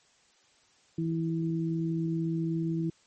sine tone pair together, 164.04 / 327.7 Hz, E3 / E4, -8 / -10 cents, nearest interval octave, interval 1198 cents, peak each -29 / -31 dBFS, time 0.98-2.9 s, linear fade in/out 5 ms, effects white hiss -64 dBFS RMS until 3.06 s + MP3 32 kbps

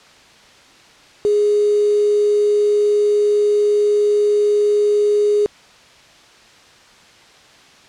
sine tone with quantisation, 415.3 Hz, G#4, in tune, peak -12 dBFS, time 1.25-5.46 s, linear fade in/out 0 ms, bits 5, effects white hiss -46 dBFS RMS until 7.88 s + low-pass 5000 Hz 12 dB/octave

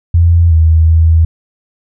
sine tone with pitch steps, 84.8 / 80.5 / 81.3 Hz, E2 / E2 / E2, +50 / -41 / -23 cents, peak -4 dBFS, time 0.14-1.25 s, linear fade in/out 5 ms, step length 370 ms, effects none

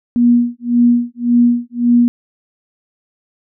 sine tone with tremolo, 240 Hz, B3, 49 cents flat, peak -6 dBFS, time 0.16-2.08 s, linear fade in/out 0 ms, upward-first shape sine, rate 1.8 Hz, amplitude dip 100%, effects none

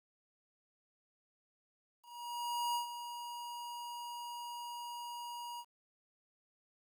square tone with ADSR envelope, 955 Hz, A#5, 42 cents sharp, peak -33 dBFS, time 2.02-5.65 s, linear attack 730 ms, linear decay 110 ms, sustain -10 dB, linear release 58 ms, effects 11-bit

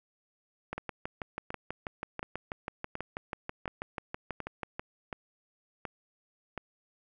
two click trains, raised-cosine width 0.5 ms, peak -21 / -20 dBFS, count 9 / 26, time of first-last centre 0.78-6.577 / 0.73-4.795 s, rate 1.38 / 6.15 Hz, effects none

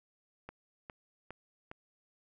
click train, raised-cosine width 0.5 ms, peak -29 dBFS, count 4, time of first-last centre 0.49-1.714 s, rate 2.45 Hz, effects none

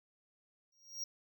square tone with exponential growth, 5630 Hz, F8, 13 cents sharp, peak -36 dBFS, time 0.72-1.04 s, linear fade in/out 5 ms, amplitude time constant 68 ms, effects none

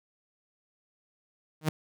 sawtooth tone with exponential growth, 155.56 Hz, D#3, in tune, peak -17 dBFS, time 1.61-1.69 s, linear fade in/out 2 ms, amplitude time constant 17 ms, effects none

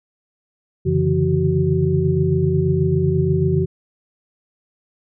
sine tone cluster, 90.6 / 140.7 / 148.8 / 167.1 / 376.9 Hz, F#2 / C#3 / D3 / E3 / F#4, -36 / +26 / +23 / +24 / +32 cents, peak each -22 / -20 / -27 / -20 / -20 dBFS, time 0.85-3.66 s, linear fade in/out 20 ms, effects none

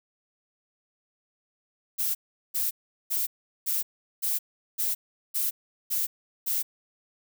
violet noise bursts, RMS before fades -27 dBFS, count 9, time 1.98-6.63 s, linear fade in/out 20 ms, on 170 ms, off 390 ms, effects none

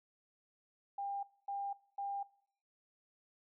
sine tone bursts, 799 Hz, G5, 33 cents sharp, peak -37 dBFS, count 3, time 0.98-2.23 s, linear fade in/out 5 ms, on 250 ms, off 250 ms, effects noise-tail reverb RT60 0.6 s tail -21 dB re dry

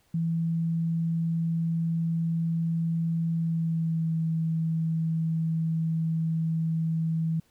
sine tone with pitch glide, 165.3 to 162.09 Hz, E3 to E3, +5 to -29 cents, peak -24 dBFS, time 0.14-7.4 s, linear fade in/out 5 ms, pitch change -34 cents, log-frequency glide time 3.32-4.16 s, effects pink hiss -66 dBFS RMS until 7.5 s

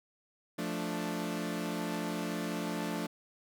sawtooth chord, D minor, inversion first, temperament equal, 174.61 / 220 / 293.7 Hz, F3 / A3 / D4, 0 / 0 / 0 cents, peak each -34 dBFS, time 0.58-3.07 s, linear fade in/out 10 ms, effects none

